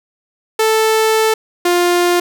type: tone pair in turn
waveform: sawtooth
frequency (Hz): 440 / 351.7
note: A4 / F4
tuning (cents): 0 / +12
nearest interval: major third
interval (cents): 388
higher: first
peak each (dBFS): -7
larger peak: neither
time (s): 0.59-1.34 / 1.65-2.2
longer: first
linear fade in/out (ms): 5
effects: none